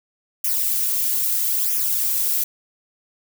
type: noise with flanger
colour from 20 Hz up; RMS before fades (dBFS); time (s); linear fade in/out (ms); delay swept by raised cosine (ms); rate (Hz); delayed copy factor
violet; -21; 0.44-2.44; 5; 0.23 to 3.23; 0.77; -0.7
effects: none